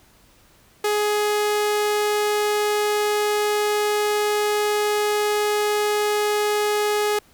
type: tone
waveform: sawtooth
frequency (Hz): 418.2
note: G#4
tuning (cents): +12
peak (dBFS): -15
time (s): 0.84-7.19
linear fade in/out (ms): 5
effects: pink hiss -55 dBFS RMS until 7.33 s